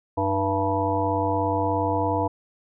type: harmonic tone with a mistuned harmonic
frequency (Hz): 97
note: G2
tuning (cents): -18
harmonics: 1 / 3 / 5 / 7 / 9 / 10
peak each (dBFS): -28 / -28 / -28 / -28 / -28 / -28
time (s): 0.17-2.28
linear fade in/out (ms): 10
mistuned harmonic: 3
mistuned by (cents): +61
effects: none